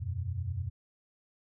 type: chord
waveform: sine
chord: E suspended second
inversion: none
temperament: equal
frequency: 82.41 / 92.5 / 123.47 Hz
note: E2 / F#2 / B2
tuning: 0 / 0 / 0 cents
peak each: -38 / -34 / -38 dBFS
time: 0-0.7 s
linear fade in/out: 20 ms
effects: none